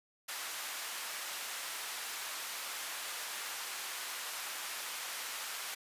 pink high-pass noise, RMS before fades -41 dBFS, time 0.28-5.75 s, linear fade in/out 10 ms, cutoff 1100 Hz, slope 12 dB/octave, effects resampled to 32000 Hz

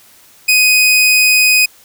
sawtooth tone, 2500 Hz, D#7, 8 cents sharp, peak -4 dBFS, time 0.48-1.66 s, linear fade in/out 10 ms, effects white hiss -45 dBFS RMS until 1.84 s

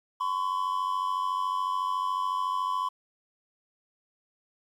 triangle tone pair together, 1019.1 / 1113 Hz, C6 / C#6, -46 / +7 cents, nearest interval major second, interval 153 cents, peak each -26 / -30 dBFS, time 0.2-2.89 s, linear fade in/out 10 ms, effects 10-bit

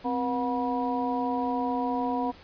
harmonic tone with a mistuned harmonic, 242.6 Hz, B3, 31 cents flat, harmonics 1 / 2 / 3 / 4, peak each -29 / -34 / -31 / -31 dBFS, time 0.04-2.32 s, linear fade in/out 20 ms, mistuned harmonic 1, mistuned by +120 cents, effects pink hiss -51 dBFS RMS until 2.43 s + resampled to 11025 Hz

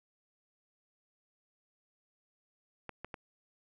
clicks, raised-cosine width 0.5 ms, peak -26 dBFS, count 3, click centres 2.893 / 3.046 / 3.142 s, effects none

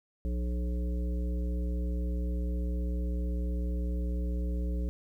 harmonic tone with a mistuned harmonic, 60.1 Hz, B1, 46 cents flat, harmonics 1 / 3 / 5 / 7 / 9, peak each -29 / -39 / -43 / -46 / -48 dBFS, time 0.25-4.89 s, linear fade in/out 0 ms, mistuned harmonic 7, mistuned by +17 cents, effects 11-bit

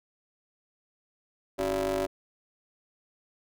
30% pulse ring-modulated tone, 100 Hz, G2, 35 cents sharp, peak -21 dBFS, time 1.58-2.07 s, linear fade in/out 20 ms, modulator 477 Hz, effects none

